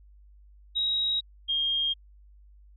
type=tone pair in turn; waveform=sine; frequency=3813 / 3224 Hz; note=A#7 / G7; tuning=+38 / +48 cents; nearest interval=minor third; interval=290 cents; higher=first; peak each=-24 dBFS; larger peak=neither; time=0.75-1.21 / 1.48-1.94 s; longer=neither; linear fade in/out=20 ms; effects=added 50 Hz sine -51 dBFS peak until 2.76 s